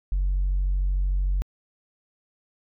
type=tone; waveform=sine; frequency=46.66 Hz; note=F#1; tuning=15 cents sharp; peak=-19 dBFS; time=0.12-1.42 s; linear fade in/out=0 ms; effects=tanh soft clip ceiling -18 dBFS